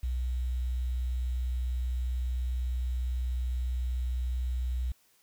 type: tone with quantisation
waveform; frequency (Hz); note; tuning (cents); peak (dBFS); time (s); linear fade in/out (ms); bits
sine; 62.2; B1; +13; -28; 0.03-4.92; 5; 9
effects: white hiss -66 dBFS RMS until 5.22 s